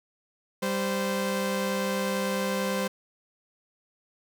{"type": "tone pair together", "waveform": "sawtooth", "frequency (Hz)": [196, 518.9], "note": ["G3", "C5"], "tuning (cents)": [0, -14], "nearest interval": "octave + perfect fourth", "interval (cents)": 1686, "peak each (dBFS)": -25, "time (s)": [0.62, 2.88], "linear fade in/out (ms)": 10, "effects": []}